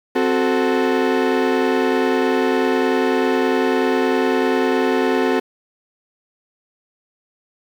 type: chord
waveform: 35% pulse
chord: F# diminished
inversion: second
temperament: equal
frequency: 261.6 / 370 / 440 Hz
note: C4 / F#4 / A4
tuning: 0 / 0 / 0 cents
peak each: -18 dBFS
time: 0.15-5.4 s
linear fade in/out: 10 ms
effects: low-pass 3000 Hz 12 dB/octave + 7-bit